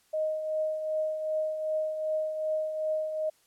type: tone with tremolo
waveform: sine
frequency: 623 Hz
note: D#5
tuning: 2 cents sharp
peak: -25 dBFS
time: 0.13-3.3 s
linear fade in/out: 10 ms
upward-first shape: triangle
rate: 2.6 Hz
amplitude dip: 55%
effects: white hiss -66 dBFS RMS until 3.46 s + low-pass 12000 Hz 12 dB/octave